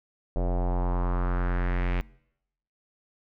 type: tone with low-pass filter sweep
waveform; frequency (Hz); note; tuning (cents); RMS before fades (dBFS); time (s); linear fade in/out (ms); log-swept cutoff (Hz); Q
square; 44.51; F1; +34; -26; 0.36-2.01; 0; 610 to 2400; 2.7
effects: noise-tail reverb RT60 0.8 s tail -24 dB re dry